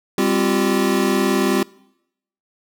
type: tone cluster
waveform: square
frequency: 199.6 / 261.5 / 346.8 / 385.6 Hz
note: G3 / C4 / F4 / G4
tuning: +32 / -1 / -12 / -28 cents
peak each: -22 dBFS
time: 0.18-1.63 s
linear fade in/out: 2 ms
effects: noise-tail reverb RT60 0.8 s tail -23 dB re dry